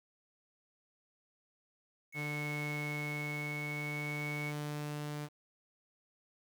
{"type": "tone with pitch glide", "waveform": "sine", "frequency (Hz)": [2200, 2220], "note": ["C#7", "C#7"], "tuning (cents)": [-14, 2], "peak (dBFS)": -39, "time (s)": [2.12, 4.53], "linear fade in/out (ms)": 50, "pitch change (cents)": 16, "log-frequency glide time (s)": [3.06, 4.26]}
{"type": "tone with tremolo", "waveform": "sawtooth", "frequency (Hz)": 148.3, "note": "D3", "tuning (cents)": 17, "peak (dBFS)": -33, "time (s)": [2.14, 5.29], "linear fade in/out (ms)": 50, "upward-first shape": "triangle", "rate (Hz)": 0.51, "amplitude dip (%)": 25}
{"effects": ["10-bit"]}